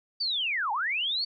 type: linear two-way sweep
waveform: sine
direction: down then up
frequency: 4699 to 784 to 4562 Hz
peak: -26 dBFS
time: 0.2-1.25 s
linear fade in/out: 10 ms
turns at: 0.72 s
effects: none